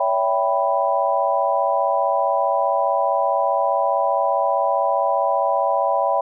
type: chord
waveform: sine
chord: C# half-diminished seventh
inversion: none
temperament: equal with one note detuned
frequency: 564.1 / 659.3 / 784 / 987.8 Hz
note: C#5 / E5 / G5 / B5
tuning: +30 / 0 / 0 / 0 cents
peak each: -22 dBFS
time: 0-6.21 s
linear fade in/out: 5 ms
effects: none